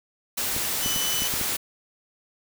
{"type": "noise", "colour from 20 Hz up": "white", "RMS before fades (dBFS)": -27, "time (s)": [0.37, 1.57], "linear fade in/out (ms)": 10}
{"type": "clicks", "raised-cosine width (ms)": 3, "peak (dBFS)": -21, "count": 6, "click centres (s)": [0.565, 0.861, 0.962, 1.221, 1.339, 1.413]}
{"type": "tone", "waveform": "25% pulse", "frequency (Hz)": 3000, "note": "F#7", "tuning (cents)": 23, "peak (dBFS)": -24, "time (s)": [0.82, 1.28], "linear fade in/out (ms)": 10}
{"effects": []}